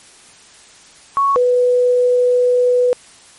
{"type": "tone pair in turn", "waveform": "sine", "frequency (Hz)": [1110, 494.4], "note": ["C#6", "B4"], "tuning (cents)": [2, 2], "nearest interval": "octave + major second", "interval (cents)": 1400, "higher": "first", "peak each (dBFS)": [-11, -10], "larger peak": "second", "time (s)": [[1.17, 1.36], [1.36, 2.93]], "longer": "second", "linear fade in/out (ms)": 0, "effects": ["white hiss -44 dBFS RMS until 3.38 s", "MP3 48 kbps"]}